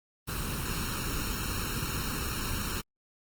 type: noise with comb filter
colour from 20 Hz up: pink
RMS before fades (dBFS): -33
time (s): 0.27-2.82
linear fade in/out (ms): 20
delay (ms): 0.73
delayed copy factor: +0.75
effects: Opus 24 kbps